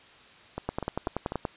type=two click trains; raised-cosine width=1 ms; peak=-14 / -18 dBFS; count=9 / 4; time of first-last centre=0.69-1.452 / 0.58-1.321 s; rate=10.5 / 4.05 Hz; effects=white hiss -53 dBFS RMS until 1.56 s + resampled to 8000 Hz